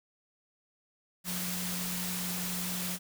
sine tone in noise, 180 Hz, F#3, 47 cents flat, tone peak -37 dBFS, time 1.24-2.99 s, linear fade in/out 50 ms, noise white, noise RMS -36 dBFS, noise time 1.24-2.99 s, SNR -4 dB, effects none

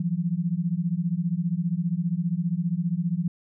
sine beating tone pair, 164.81 / 179.81 Hz, E3 / F#3, 0 / -49 cents, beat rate 15 Hz, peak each -26 dBFS, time 0-3.28 s, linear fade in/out 5 ms, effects none

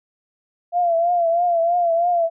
sine tone with vibrato, 686 Hz, F5, 31 cents flat, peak -15 dBFS, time 0.72-2.3 s, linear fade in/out 50 ms, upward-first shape triangle, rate 3.1 Hz, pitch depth 74 cents each way, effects none

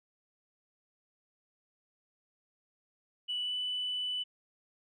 sine tone with pitch glide, 2960 to 2986 Hz, F#7 to F#7, 0 to +15 cents, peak -31 dBFS, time 3.28-4.24 s, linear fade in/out 20 ms, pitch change +15 cents, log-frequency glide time 3.41-3.55 s, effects tanh soft clip ceiling -27 dBFS

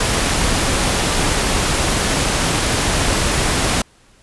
pink noise, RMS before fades -17 dBFS, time 0-3.82 s, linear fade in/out 5 ms, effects pink hiss -52 dBFS RMS until 4.22 s + resampled to 24000 Hz

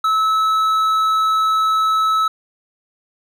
triangle tone with hard clipping, 1300 Hz, E6, 24 cents flat, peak -15 dBFS, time 0.04-2.28 s, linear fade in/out 5 ms, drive 9 dB, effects none

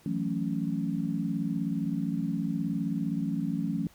sine chord, F# minor seventh, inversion third, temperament equal with one note detuned, 164.81 / 184.04 / 220 / 277.2 Hz, E3 / F#3 / A3 / C#4, 0 / -9 / 0 / 0 cents, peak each -33 dBFS, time 0.06-3.87 s, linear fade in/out 2 ms, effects pink hiss -59 dBFS RMS until 3.94 s

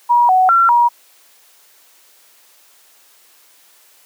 sine tone with pitch steps, 959 / 745 / 1362 / 954 Hz, A#5 / F#5 / F6 / A#5, +49 / +12 / -44 / +40 cents, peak -8 dBFS, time 0.09-0.89 s, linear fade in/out 20 ms, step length 200 ms, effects white hiss -50 dBFS RMS until 4.05 s + high-pass 400 Hz 12 dB/octave

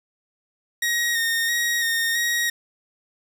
sawtooth tone with vibrato, 1864.7 Hz, A#6, in tune, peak -17 dBFS, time 0.82-2.5 s, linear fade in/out 5 ms, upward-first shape square, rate 1.5 Hz, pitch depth 23 cents each way, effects 8-bit

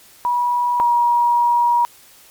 sine tone pair in turn, 970 / 955 Hz, B5 / A#5, -31 / +42 cents, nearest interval unison, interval 27 cents, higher first, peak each -15 / -12 dBFS, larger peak second, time 0.25-0.8 / 0.8-1.85 s, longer second, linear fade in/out 0 ms, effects white hiss -47 dBFS RMS until 2.3 s + MP3 96 kbps

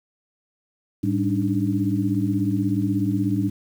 sine tone cluster, 108.5 / 196.5 / 286.3 / 302.8 Hz, A2 / G3 / D4 / D#4, -24 / +4 / -44 / -47 cents, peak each -25 dBFS, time 1.03-3.5 s, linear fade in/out 10 ms, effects 8-bit

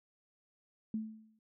sine tone with exponential decay, 218.8 Hz, A3, 9 cents flat, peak -31 dBFS, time 0.94-1.39 s, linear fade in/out 2 ms, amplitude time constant 97 ms, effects none

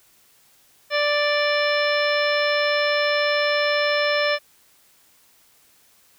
harmonic tone, 587.3 Hz, D5, in tune, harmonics 1 / 2 / 3 / 4 / 5 / 6 / 7 / 9, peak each -21 / -28 / -25 / -27 / -32 / -32 / -34 / -30 dBFS, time 0.9-4.39 s, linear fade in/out 50 ms, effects white hiss -57 dBFS RMS until 6.18 s

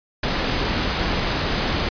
pink noise, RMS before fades -22 dBFS, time 0.23-1.89 s, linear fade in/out 5 ms, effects resampled to 11025 Hz

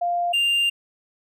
sine / triangle tone pair in turn, 698.5 / 2794 Hz, F5 / F7, 0 / 0 cents, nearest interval 2 octaves, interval 2400 cents, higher second, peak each -20 / -16 dBFS, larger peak second, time 0.01-0.33 / 0.33-0.7 s, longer second, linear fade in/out 10 ms, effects none

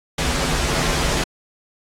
pink noise with comb filter, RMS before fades -20 dBFS, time 0.18-1.24 s, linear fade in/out 5 ms, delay 9.9 ms, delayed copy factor -0.75, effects low-pass 8000 Hz 12 dB/octave + AAC 64 kbps

